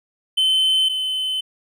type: tone pair in turn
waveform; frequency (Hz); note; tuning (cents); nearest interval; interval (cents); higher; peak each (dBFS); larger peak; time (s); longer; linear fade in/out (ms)
triangle; 3065 / 3050; G7 / G7; -40 / -48; unison; 8; first; -13 / -19; first; 0.37-0.89 / 0.89-1.41; neither; 10
effects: none